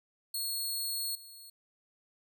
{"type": "tone with level steps", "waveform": "15% pulse", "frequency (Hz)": 4325, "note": "C#8", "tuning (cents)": -43, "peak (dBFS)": [-26, -42], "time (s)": [0.34, 1.5], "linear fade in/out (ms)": 5, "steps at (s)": 1.15, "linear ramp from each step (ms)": 2, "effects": []}